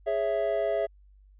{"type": "chord", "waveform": "triangle", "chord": "C# minor", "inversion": "second", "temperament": "equal with one note detuned", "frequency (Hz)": [415.3, 554.4, 661.2], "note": ["G#4", "C#5", "E5"], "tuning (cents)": [0, 0, 5], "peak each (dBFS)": [-29, -29, -25], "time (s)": [0.06, 0.87], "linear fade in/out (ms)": 20, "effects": ["added 49 Hz sine -53 dBFS peak until 1.39 s", "resampled to 8000 Hz"]}